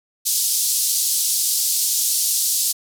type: band-pass noise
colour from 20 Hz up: white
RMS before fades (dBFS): -20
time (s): 0.25-2.73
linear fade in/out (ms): 20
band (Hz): 4300 to 13000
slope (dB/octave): 24
effects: none